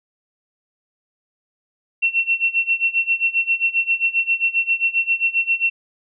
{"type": "tone with tremolo", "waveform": "sine", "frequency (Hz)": 2714, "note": "E7", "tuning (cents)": 50, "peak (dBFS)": -13, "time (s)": [2.02, 5.7], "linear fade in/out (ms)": 10, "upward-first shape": "sine", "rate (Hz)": 7.5, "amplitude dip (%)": 90, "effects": []}